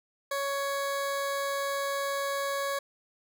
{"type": "tone", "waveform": "20% pulse", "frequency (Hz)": 557, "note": "C#5", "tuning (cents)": 8, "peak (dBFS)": -24, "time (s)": [0.31, 2.79], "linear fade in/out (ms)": 5, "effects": []}